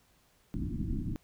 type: low-pass noise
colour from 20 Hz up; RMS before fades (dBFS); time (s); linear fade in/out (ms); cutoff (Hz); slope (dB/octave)
pink; -34; 0.54-1.16; 0; 330; 96
effects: pink hiss -67 dBFS RMS until 1.23 s